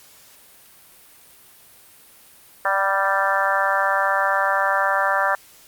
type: harmonic tone with a mistuned harmonic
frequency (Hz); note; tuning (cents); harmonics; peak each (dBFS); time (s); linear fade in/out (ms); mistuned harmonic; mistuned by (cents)
196; G3; 0; 3 / 4 / 5 / 6 / 7 / 8 / 9; -25 / -25 / -25 / -25 / -25 / -25 / -25; 2.65-5.35; 2; 4; -25
effects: white hiss -49 dBFS RMS until 5.67 s + Opus 48 kbps